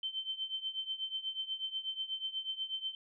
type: tone with tremolo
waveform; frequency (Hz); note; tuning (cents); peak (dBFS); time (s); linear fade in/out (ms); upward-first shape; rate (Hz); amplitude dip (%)
sine; 3094; G7; -23; -32; 0.03-2.95; 2; triangle; 8.2; 90
effects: none